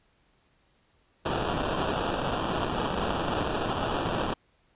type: noise with sample-and-hold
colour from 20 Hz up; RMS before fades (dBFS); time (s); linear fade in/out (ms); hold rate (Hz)
white; -29; 1.25-4.34; 10; 2100
effects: pink hiss -67 dBFS RMS until 4.75 s + resampled to 8000 Hz